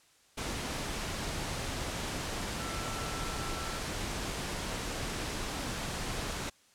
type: tone in noise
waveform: sine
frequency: 1338 Hz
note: E6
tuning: 25 cents sharp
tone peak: -43 dBFS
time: 2.6-3.79 s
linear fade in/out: 10 ms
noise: pink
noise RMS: -36 dBFS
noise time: 0.37-6.5 s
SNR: -10 dB
effects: white hiss -64 dBFS RMS until 6.74 s + low-pass 9000 Hz 12 dB/octave